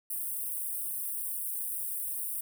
white high-pass noise, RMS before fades -35 dBFS, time 0.1-2.41 s, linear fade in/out 5 ms, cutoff 8600 Hz, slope 96 dB/octave, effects none

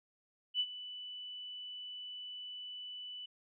sine tone with ADSR envelope, 2980 Hz, F#7, 12 cents sharp, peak -28 dBFS, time 0.54-3.26 s, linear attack 58 ms, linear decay 56 ms, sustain -15 dB, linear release 8 ms, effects none

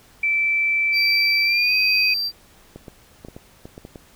sine tone with pitch glide, 2327 to 2508 Hz, D7 to D#7, -17 to +13 cents, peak -17 dBFS, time 0.23-2.14 s, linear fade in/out 5 ms, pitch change +130 cents, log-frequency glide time 1.44-1.74 s
triangle tone with tremolo, 4699 Hz, D8, in tune, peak -18 dBFS, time 0.92-2.32 s, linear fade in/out 50 ms, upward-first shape triangle, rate 1.2 Hz, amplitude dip 35%
clicks, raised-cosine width 2 ms, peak -23 dBFS, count 9, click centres 2.76 / 2.882 / 3.249 / 3.285 / 3.365 / 3.655 / 3.779 / 3.851 / 3.958 s
effects pink hiss -52 dBFS RMS until 4.15 s

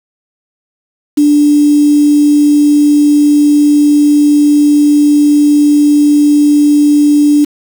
sine tone with quantisation, 293.7 Hz, D4, in tune, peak -4 dBFS, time 1.17-7.45 s, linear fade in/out 10 ms, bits 4, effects none

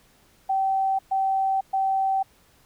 sine tone bursts, 772 Hz, G5, 27 cents flat, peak -20 dBFS, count 3, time 0.49-2.23 s, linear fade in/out 10 ms, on 500 ms, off 120 ms, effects pink hiss -59 dBFS RMS until 2.65 s

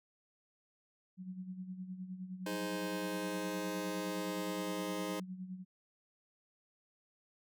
sine tone with tremolo, 185 Hz, F#3, in tune, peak -39 dBFS, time 1.17-5.65 s, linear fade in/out 50 ms, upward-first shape sine, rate 9.7 Hz, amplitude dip 65%
sawtooth chord, Ab major, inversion second, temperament just, 311.5 / 415.3 / 519.1 Hz, Eb4 / Ab4 / C5, +2 / 0 / -14 cents, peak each -36 / -40 / -38 dBFS, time 2.46-5.2 s, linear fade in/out 5 ms
effects none

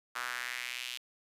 sawtooth tone with high-pass filter sweep, 123.47 Hz, B2, in tune, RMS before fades -39 dBFS, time 0.15-0.98 s, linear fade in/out 10 ms, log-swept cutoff 1300 to 3100 Hz, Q 2.7, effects resampled to 32000 Hz

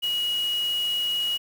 sine tone in noise, 2900 Hz, F#7, 35 cents flat, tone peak -23 dBFS, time 0.02-1.38 s, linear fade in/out 20 ms, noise white, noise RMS -40 dBFS, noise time 0.02-1.38 s, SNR +14 dB, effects none

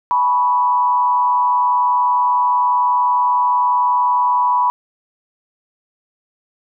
sine tone with frequency modulation, 985 Hz, B5, 5 cents flat, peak -12 dBFS, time 0.11-4.7 s, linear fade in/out 0 ms, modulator 131 Hz, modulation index 0.52, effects none

